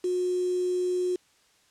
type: tone with quantisation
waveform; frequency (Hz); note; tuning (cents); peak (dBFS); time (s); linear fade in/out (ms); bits
sine; 362.2; F#4; -37; -24; 0.04-1.16; 5; 7
effects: white hiss -63 dBFS RMS until 1.7 s + low-pass 8000 Hz 12 dB/octave